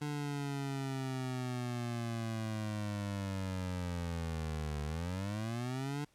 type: linear two-way sweep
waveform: 25% pulse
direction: down then up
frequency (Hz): 148.4 to 73.42 to 148.4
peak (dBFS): -32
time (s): 0.01-6.05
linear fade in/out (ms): 10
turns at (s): 4.83
effects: pink hiss -70 dBFS RMS until 6.14 s + low-pass 11000 Hz 12 dB/octave